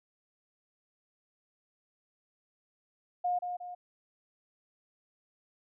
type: tone with echo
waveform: sine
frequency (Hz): 715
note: F5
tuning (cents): +41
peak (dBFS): -27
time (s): 3.24-3.39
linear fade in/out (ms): 10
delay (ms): 180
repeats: 2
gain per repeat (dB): -6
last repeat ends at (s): 3.75
effects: none